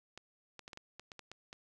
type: clicks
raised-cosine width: 0.2 ms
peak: -30 dBFS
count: 10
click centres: 0.176 / 0.593 / 0.679 / 0.732 / 0.774 / 0.996 / 1.118 / 1.193 / 1.316 / 1.529 s
effects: none